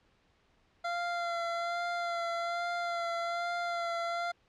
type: tone with vibrato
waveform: 25% pulse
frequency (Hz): 688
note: F5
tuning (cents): -26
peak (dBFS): -28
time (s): 0.84-4.32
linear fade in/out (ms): 10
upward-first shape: sine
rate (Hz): 1.2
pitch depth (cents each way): 21
effects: pink hiss -69 dBFS RMS until 4.48 s + low-pass 4000 Hz 12 dB/octave